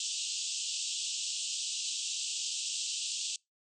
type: band-pass noise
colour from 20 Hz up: white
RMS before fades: -36 dBFS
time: 0-3.36 s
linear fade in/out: 2 ms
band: 2700 to 8200 Hz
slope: 96 dB/octave
effects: noise-tail reverb RT60 0.2 s tail -26 dB re dry